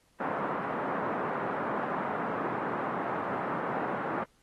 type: band-pass noise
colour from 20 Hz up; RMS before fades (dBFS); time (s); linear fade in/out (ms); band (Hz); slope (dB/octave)
white; -33; 0.2-4.24; 5; 150 to 1300; 24
effects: pink hiss -68 dBFS RMS until 4.42 s + AAC 32 kbps